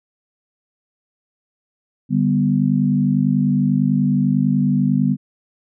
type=chord; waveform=sine; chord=G major; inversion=second; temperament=equal; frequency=146.83 / 196 / 246.9 Hz; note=D3 / G3 / B3; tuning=0 / 0 / 0 cents; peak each=-19 / -18 / -18 dBFS; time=2.09-5.17 s; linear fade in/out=50 ms; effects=none